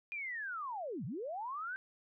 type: linear two-way sweep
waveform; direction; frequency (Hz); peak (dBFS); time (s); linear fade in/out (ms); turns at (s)
sine; down then up; 2455 to 110 to 1574; -38; 0.12-1.76; 0; 1.05
effects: none